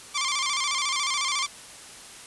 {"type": "tone with vibrato", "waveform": "10% pulse", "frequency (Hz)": 1108.7, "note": "C#6", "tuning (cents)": 0, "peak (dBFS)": -16, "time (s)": [0.14, 1.47], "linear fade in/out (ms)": 20, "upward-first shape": "square", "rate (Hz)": 14, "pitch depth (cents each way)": 81, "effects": ["white hiss -44 dBFS RMS until 2.26 s", "resampled to 24000 Hz"]}